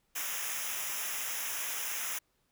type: noise with comb filter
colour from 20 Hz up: white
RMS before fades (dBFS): -36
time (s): 0.15-2.19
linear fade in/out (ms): 10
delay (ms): 0.23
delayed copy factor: -0.85
effects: pink hiss -75 dBFS RMS until 2.51 s